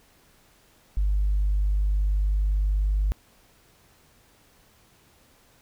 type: tone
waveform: sine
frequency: 50.1 Hz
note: G1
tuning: 38 cents sharp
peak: -19 dBFS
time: 0.97-3.12 s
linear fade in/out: 0 ms
effects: tanh soft clip ceiling -16 dBFS + pink hiss -59 dBFS RMS until 5.61 s